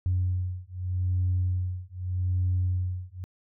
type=beating tone pair; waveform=sine; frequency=90.7 / 91.52 Hz; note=F#2 / F#2; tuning=-34 / -18 cents; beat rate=0.82 Hz; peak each=-27 dBFS; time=0.06-3.24 s; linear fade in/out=0 ms; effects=tanh soft clip ceiling -18 dBFS